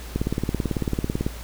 click train, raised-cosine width 3 ms, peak -10 dBFS, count 21, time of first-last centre 0.16-1.265 s, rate 18.1 Hz, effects added 57 Hz sine -35 dBFS peak until 1.43 s + pink hiss -41 dBFS RMS until 1.43 s

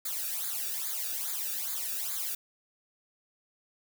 blue noise with flanger, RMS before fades -34 dBFS, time 0.05-2.35 s, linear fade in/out 5 ms, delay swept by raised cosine 0.35 to 0.98 ms, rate 2.4 Hz, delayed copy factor -0.95, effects none

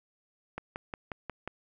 click train, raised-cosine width 0.5 ms, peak -21 dBFS, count 6, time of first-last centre 0.58-1.476 s, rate 5.58 Hz, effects none

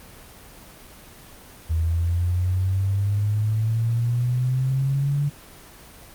sine exponential sweep, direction up, 80 to 145.9 Hz, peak -19 dBFS, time 1.69-5.3 s, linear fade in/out 20 ms, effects pink hiss -45 dBFS RMS until 6.14 s + Opus 24 kbps

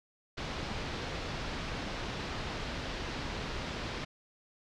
pink low-pass noise, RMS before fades -38 dBFS, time 0.37-4.05 s, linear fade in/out 10 ms, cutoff 5000 Hz, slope 24 dB/octave, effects none

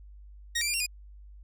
15% pulse tone with pitch steps, 1876 / 2341 / 2402 / 2749 / 2458 Hz, A#6 / D7 / D7 / F7 / D#7, +11 / -6 / +38 / -28 / -22 cents, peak -20 dBFS, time 0.55-0.865 s, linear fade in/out 10 ms, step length 63 ms, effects added 50 Hz sine -46 dBFS peak until 1.43 s

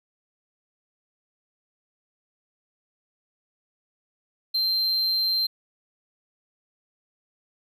triangle tone, 4141 Hz, C8, 19 cents flat, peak -20 dBFS, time 4.54-5.47 s, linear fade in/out 10 ms, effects none

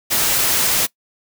white noise, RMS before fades -17 dBFS, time 0.1-0.87 s, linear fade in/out 20 ms, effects noise-tail reverb RT60 0.1 s tail -21 dB re dry

